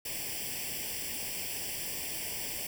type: noise with comb filter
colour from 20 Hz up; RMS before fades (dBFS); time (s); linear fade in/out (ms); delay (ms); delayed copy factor
white; -37; 0.05-2.67; 5; 0.38; +0.9
effects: none